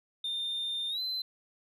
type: tone with pitch glide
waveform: sine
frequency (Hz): 3617 to 4060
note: A7 to B7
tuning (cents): +47 to +47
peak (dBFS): -29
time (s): 0.24-1.22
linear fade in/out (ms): 5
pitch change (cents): +200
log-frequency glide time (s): 0.89-1.01
effects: tanh soft clip ceiling -30 dBFS